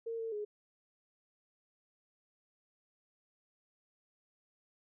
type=tone with pitch steps; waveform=sine; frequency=457.8 / 451.8 / 418.1 Hz; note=A#4 / A4 / G#4; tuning=-31 / +46 / +12 cents; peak=-36 dBFS; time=0.06-0.45 s; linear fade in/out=10 ms; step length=130 ms; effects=none